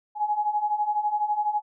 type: beating tone pair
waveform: sine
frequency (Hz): 830.6 / 842.6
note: G#5 / G#5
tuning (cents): 0 / +25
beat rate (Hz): 12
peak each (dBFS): -28 / -24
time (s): 0.15-1.62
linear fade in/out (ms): 50
effects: none